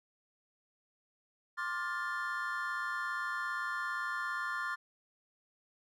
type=chord; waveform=triangle; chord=D minor seventh; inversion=third; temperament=just; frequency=1057.2 / 1174.7 / 1409.6 / 1762 Hz; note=C6 / D6 / F6 / A6; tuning=+18 / 0 / +16 / +2 cents; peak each=-39 / -40 / -37 / -37 dBFS; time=1.57-4.76 s; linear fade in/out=20 ms; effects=none